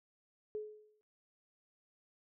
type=tone with exponential decay; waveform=sine; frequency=425.8 Hz; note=G#4; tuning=43 cents sharp; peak=-35 dBFS; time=0.55-1.01 s; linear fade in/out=0 ms; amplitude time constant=100 ms; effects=noise-tail reverb RT60 0.4 s tail -23 dB re dry